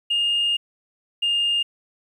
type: tone pair in turn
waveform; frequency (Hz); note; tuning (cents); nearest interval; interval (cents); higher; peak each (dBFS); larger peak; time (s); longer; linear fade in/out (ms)
sine; 2832 / 2822; F7 / F7; +23 / +17; unison; 6; first; -17; neither; 0.1-0.57 / 1.22-1.63; first; 10
effects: tanh soft clip ceiling -15 dBFS + 9-bit